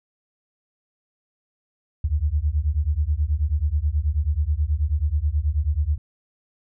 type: beating tone pair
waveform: sine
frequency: 70.4 / 79.7 Hz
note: C#2 / D#2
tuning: +27 / +42 cents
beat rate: 9.3 Hz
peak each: -22 dBFS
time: 2.04-5.98 s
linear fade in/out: 5 ms
effects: none